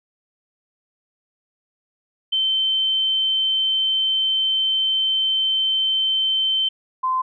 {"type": "tone pair in turn", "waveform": "sine", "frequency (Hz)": [3093, 1032.2], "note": ["G7", "C6"], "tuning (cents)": [-24, -24], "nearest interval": "octave + perfect fifth", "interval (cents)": 1900, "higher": "first", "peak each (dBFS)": [-17, -18], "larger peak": "first", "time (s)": [[2.32, 6.69], [7.03, 7.22]], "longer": "first", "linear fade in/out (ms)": 10, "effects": []}